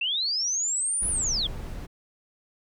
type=linear two-way sweep; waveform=sine; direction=up then down; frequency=2630 to 9970 to 3138 Hz; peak=-24 dBFS; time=0.01-1.47 s; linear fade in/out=5 ms; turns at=1.08 s
type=noise; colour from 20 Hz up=brown; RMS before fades=-34 dBFS; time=1.01-1.87 s; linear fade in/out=20 ms
effects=none